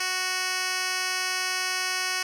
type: tone with band-pass filter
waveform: 10% pulse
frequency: 370 Hz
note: F#4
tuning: in tune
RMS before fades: -28 dBFS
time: 0-2.23 s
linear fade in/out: 5 ms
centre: 4500 Hz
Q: 0.88
effects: none